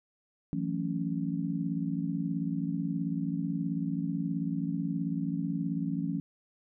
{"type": "chord", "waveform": "sine", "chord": "F# minor seventh", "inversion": "third", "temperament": "just", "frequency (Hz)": [166.5, 185, 222, 277.5], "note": ["E3", "F#3", "A3", "C#4"], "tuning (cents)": [18, 0, 16, 2], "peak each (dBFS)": [-33, -36, -37, -34], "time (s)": [0.53, 6.2], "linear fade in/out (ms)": 0, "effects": []}